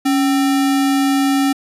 sine tone with sample-and-hold, 277.2 Hz, C#4, in tune, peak -12 dBFS, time 0.05-1.53 s, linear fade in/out 10 ms, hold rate 1050 Hz, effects resampled to 32000 Hz

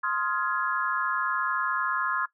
sine chord, F minor seventh, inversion second, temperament just, 1047.7 / 1257.2 / 1396.9 / 1676.3 Hz, C6 / Eb6 / F6 / Ab6, +2 / +18 / 0 / +16 cents, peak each -30 / -31 / -31 / -30 dBFS, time 0.03-2.26 s, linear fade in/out 10 ms, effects noise-tail reverb RT60 0.1 s tail -18 dB re dry

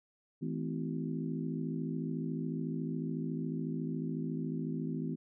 harmonic tone with a mistuned harmonic, 54 Hz, A1, 32 cents flat, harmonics 3 / 4 / 5 / 6 / 7, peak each -37 / -41 / -38 / -44 / -46 dBFS, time 0.41-5.16 s, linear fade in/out 20 ms, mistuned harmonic 5, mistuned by -93 cents, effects none

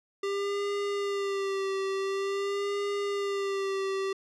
square tone with vibrato, 396.1 Hz, G4, 18 cents sharp, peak -29 dBFS, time 0.23-4.13 s, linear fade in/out 5 ms, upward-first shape sine, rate 0.47 Hz, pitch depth 38 cents each way, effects low-pass 6000 Hz 12 dB/octave

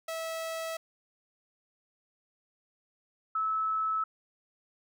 sawtooth / sine tone pair in turn, 651 / 1302 Hz, E5 / E6, -22 / -22 cents, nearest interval octave, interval 1200 cents, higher second, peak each -30 / -27 dBFS, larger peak second, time 0.08-0.77 / 3.35-4.04 s, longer neither, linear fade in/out 5 ms, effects none

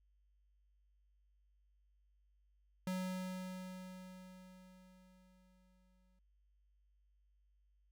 square tone with exponential decay, 185 Hz, F#3, in tune, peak -37 dBFS, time 2.87-6.19 s, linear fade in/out 2 ms, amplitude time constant 720 ms, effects added 50 Hz sine -70 dBFS peak until 7.91 s

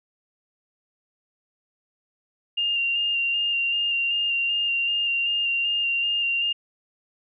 sine tone with vibrato, 2794 Hz, F7, in tune, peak -21 dBFS, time 2.57-6.53 s, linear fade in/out 10 ms, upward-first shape square, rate 2.6 Hz, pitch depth 16 cents each way, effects none

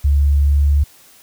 sine tone with pitch glide, 71.3 to 71.92 Hz, C#2 to D2, +49 to -36 cents, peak -10 dBFS, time 0.04-0.84 s, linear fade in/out 10 ms, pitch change +15 cents, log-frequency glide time 0.4-0.72 s, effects white hiss -47 dBFS RMS until 1.22 s

